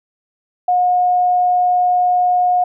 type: tone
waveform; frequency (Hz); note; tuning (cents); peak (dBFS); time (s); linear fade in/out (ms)
sine; 721; F#5; -45; -11; 0.68-2.64; 5
effects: none